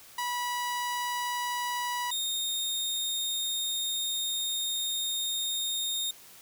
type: tone pair in turn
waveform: sawtooth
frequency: 976 / 3685 Hz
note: B5 / A#7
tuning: -21 / -21 cents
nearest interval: octave + major seventh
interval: 2300 cents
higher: second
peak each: -26 dBFS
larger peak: neither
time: 0.18-2.11 / 2.11-6.11 s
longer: second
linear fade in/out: 5 ms
effects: white hiss -52 dBFS RMS until 6.41 s